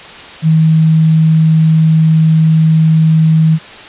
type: tone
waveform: sine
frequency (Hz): 159.3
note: D#3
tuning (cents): +41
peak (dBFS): -5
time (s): 0.42-3.59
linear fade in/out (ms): 50
effects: white hiss -31 dBFS RMS until 3.88 s + resampled to 8000 Hz